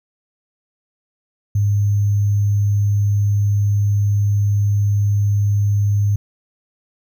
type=tone with sample-and-hold; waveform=sine; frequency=102.2 Hz; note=G#2; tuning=27 cents flat; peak=-13 dBFS; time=1.55-6.16 s; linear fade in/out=5 ms; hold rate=6300 Hz; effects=none